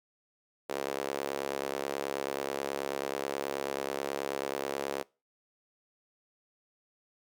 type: tone with high-pass filter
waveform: sawtooth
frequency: 69.3 Hz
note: C#2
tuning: in tune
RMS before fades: -35 dBFS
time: 0.69-5.03 s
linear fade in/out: 10 ms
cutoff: 460 Hz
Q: 2
effects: noise-tail reverb RT60 0.3 s tail -24 dB re dry